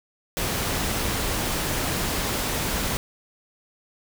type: noise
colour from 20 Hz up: pink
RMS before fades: -26 dBFS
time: 0.37-2.97 s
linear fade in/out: 0 ms
effects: none